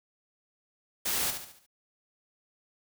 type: noise with echo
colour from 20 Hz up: white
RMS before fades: -30 dBFS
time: 1.05-1.31 s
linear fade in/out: 10 ms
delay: 71 ms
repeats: 5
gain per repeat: -7 dB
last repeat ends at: 1.665 s
effects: none